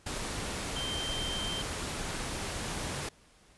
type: tone in noise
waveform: sine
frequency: 3136 Hz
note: G7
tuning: in tune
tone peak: -35 dBFS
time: 0.76-1.62 s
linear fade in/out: 5 ms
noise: pink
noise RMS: -36 dBFS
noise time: 0.06-3.09 s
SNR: -2 dB
effects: pink hiss -61 dBFS RMS until 3.57 s + resampled to 24000 Hz